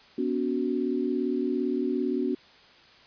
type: chord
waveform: sine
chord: B suspended second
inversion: none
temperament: equal with one note detuned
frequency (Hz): 246.9 / 284.5 / 370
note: B3 / C#4 / F#4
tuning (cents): 0 / +45 / 0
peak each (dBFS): -29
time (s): 0.18-2.35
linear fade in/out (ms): 5
effects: white hiss -54 dBFS RMS until 3.06 s + resampled to 11025 Hz